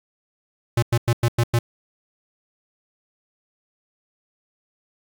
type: tone bursts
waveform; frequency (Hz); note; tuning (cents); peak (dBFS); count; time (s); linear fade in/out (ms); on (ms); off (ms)
square; 118; A#2; +22; -16; 6; 0.77-1.59; 5; 55; 98
effects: 8-bit